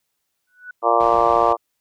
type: tone with exponential growth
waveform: sine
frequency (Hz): 1480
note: F#6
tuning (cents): 0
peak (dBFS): -29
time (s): 0.47-0.71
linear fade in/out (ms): 5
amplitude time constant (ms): 52
type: harmonic tone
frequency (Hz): 116.54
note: A#2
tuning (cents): 0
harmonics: 3 / 4 / 5 / 6 / 7 / 8 / 9 / 10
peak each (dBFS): -26 / -22 / -21 / -19 / -24 / -22 / -23 / -20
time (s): 0.82-1.57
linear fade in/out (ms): 50
type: low-pass noise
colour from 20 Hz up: pink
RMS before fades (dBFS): -36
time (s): 1-1.53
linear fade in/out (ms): 5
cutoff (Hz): 3700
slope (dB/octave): 12
effects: white hiss -74 dBFS RMS until 1.8 s